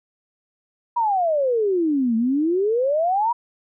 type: exponential two-way sweep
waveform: sine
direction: down then up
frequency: 977 to 220 to 977 Hz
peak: -17 dBFS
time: 0.96-3.33 s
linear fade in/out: 10 ms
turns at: 2.16 s
effects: none